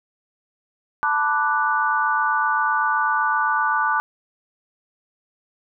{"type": "chord", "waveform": "sine", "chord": "B minor seventh", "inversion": "third", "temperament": "equal", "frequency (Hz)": [880, 987.8, 1174.7, 1480], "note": ["A5", "B5", "D6", "F#6"], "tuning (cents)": [0, 0, 0, 0], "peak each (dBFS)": [-23, -28, -22, -22], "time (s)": [1.03, 4], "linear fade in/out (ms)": 0, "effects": []}